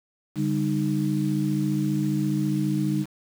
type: tone cluster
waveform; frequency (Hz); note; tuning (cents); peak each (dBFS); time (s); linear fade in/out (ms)
sine; 144.5 / 199.3 / 308.3; D3 / G3 / D#4; -28 / +29 / -16; -26; 0.35-3.06; 50
effects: 7-bit

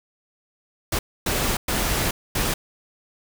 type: noise bursts at uneven times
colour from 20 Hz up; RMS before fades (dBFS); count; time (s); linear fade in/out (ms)
pink; -23; 4; 0.92-0.99 / 1.26-1.57 / 1.68-2.11 / 2.35-2.54; 5
effects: none

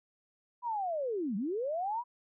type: linear two-way sweep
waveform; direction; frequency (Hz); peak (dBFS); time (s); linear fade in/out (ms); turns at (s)
sine; down then up; 995 to 183.4 to 995; -31; 0.62-2.04; 50; 1.36
effects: none

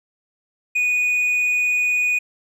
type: tone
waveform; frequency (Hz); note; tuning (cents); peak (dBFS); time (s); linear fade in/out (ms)
triangle; 2471; D#7; -13; -15; 0.75-2.19; 10
effects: resampled to 32000 Hz

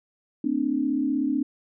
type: tone cluster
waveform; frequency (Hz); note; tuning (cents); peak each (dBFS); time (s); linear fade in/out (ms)
sine; 227.3 / 262.2 / 297.9; A#3 / C4 / D4; -43 / +4 / +25; -31 / -25 / -25; 0.44-1.43; 5
effects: none

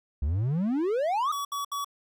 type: exponential sweep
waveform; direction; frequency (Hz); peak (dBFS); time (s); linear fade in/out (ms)
triangle; up; 65.41 to 1284; -22; 0.22-1.32; 5
type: tone bursts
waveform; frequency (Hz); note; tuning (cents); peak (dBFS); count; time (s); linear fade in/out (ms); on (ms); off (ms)
square; 1134; C#6; +39; -30; 3; 1.32-1.846; 5; 130; 68
effects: none

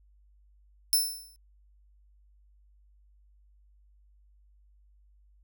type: tone with exponential decay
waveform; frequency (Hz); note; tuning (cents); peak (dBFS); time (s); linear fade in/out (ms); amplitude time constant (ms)
10% pulse; 5300; E8; +9; -13; 0.93-1.36; 0; 93
effects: added 50 Hz sine -58 dBFS peak until 5.43 s

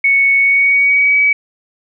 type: tone with pitch glide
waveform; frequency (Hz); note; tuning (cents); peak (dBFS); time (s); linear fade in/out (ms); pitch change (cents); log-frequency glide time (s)
sine; 2217 to 2278; C#7 to C#7; 0 to +47; -8; 0.04-1.33; 5; +47; 0.38-1.2
effects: none

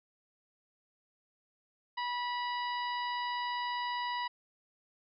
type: harmonic tone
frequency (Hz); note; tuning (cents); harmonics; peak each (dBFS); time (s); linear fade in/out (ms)
975; B5; -23; 1 / 2 / 3 / 4 / 5; -34 / -40 / -44 / -46 / -48; 1.97-4.28; 10
effects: none

